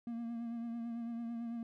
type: tone with vibrato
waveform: triangle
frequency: 233.1 Hz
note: A#3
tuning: in tune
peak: -36 dBFS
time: 0.07-1.63 s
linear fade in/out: 2 ms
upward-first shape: triangle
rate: 9 Hz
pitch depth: 36 cents each way
effects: none